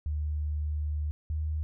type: tone pair in turn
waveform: sine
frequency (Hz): 75.2 / 77.14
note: D2 / D#2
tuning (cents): +42 / -14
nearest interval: unison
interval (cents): 44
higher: second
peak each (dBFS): -28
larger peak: neither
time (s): 0.06-1.11 / 1.3-1.63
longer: first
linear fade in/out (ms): 0
effects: none